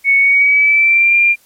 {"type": "tone with pitch glide", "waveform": "sine", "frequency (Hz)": [2217, 2390], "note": ["C#7", "D7"], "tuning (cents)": [0, 30], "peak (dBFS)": -7, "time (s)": [0.04, 1.36], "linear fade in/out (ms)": 50, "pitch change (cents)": 130, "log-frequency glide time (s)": [0.18, 1.16], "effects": ["white hiss -51 dBFS RMS until 1.45 s", "MP3 64 kbps"]}